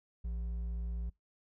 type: tone with hard clipping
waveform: triangle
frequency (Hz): 57.7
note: A#1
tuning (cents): -17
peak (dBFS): -36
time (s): 0.24-1.1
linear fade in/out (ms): 10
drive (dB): 8
effects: noise-tail reverb RT60 0.2 s tail -26 dB re dry